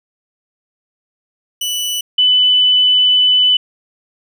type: tone pair in turn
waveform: sawtooth / sine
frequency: 2968 / 2997 Hz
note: F#7 / F#7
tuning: +5 / +22 cents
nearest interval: unison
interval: 17 cents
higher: second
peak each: -14 / -8 dBFS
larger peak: second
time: 1.61-2.01 / 2.18-3.57 s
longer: second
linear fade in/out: 5 ms
effects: none